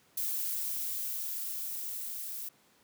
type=noise with level ramp; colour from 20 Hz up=violet; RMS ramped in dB=-33 to -40 dBFS; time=0.17-2.49 s; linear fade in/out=5 ms; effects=pink hiss -65 dBFS RMS until 2.83 s + high-pass 150 Hz 12 dB/octave